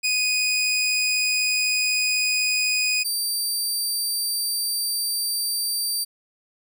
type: tone pair in turn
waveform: 20% pulse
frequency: 2489 / 4661 Hz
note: D#7 / D8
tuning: 0 / -14 cents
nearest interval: major seventh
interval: 1086 cents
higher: second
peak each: -15 / -17 dBFS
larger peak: first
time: 0.03-3.04 / 3.04-6.05 s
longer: neither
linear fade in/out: 20 ms
effects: none

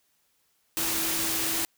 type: tone in noise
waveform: sine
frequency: 326.3 Hz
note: E4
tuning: 18 cents flat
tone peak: -37 dBFS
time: 0.77-1.65 s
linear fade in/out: 0 ms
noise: white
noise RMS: -28 dBFS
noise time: 0.77-1.65 s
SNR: -12 dB
effects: white hiss -70 dBFS RMS until 1.77 s

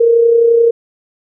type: tone with amplitude modulation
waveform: sine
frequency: 465 Hz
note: A#4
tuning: 4 cents flat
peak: -4 dBFS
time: 0-0.71 s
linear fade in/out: 10 ms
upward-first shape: sine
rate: 31.5 Hz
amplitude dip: 45%
effects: none

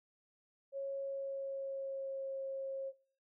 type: tone with pitch glide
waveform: sine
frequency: 549 to 539.6 Hz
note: C#5 to C#5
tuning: -17 to -47 cents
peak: -37 dBFS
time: 0.72-2.93 s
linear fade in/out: 50 ms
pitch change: -30 cents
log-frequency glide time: 0.98-2.29 s
effects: noise-tail reverb RT60 0.5 s tail -23 dB re dry

